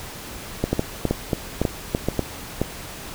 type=clicks; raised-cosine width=2 ms; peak=-6 dBFS; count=12; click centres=0.64 / 0.73 / 0.794 / 1.053 / 1.11 / 1.332 / 1.616 / 1.652 / 1.949 / 2.086 / 2.193 / 2.616 s; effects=pink hiss -36 dBFS RMS until 3.14 s